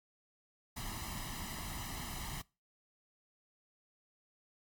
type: noise with comb filter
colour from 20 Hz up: pink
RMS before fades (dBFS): -42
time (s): 0.76-2.42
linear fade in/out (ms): 10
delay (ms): 1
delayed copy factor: +0.75
effects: noise-tail reverb RT60 0.3 s tail -24 dB re dry + MP3 96 kbps